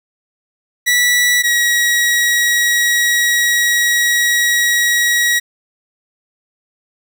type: tone pair in turn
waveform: sawtooth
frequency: 1950 / 1909.9 Hz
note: B6 / A#6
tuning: -23 / +42 cents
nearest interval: unison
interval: 35 cents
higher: first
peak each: -7 / -8 dBFS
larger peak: first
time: 0.86-1.43 / 1.43-5.4 s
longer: second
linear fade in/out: 20 ms
effects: none